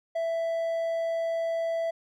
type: tone with hard clipping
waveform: triangle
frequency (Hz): 662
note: E5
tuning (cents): +7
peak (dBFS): -27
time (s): 0.15-1.91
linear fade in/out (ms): 10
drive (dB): 6
effects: none